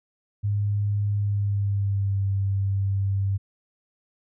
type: tone with pitch glide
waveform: sine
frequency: 102.5 to 98.15 Hz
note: G#2 to G2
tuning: -22 to +3 cents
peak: -21 dBFS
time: 0.43-3.38 s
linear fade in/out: 20 ms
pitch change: -75 cents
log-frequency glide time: 1.14-2.24 s
effects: none